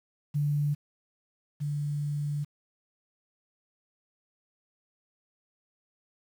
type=tone pair in turn; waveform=sine; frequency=146.2 / 146.2 Hz; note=D3 / D3; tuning=-7 / -7 cents; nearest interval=unison; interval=0 cents; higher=neither; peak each=-24 / -28 dBFS; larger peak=first; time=0.34-0.75 / 1.6-2.45 s; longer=second; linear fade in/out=20 ms; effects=9-bit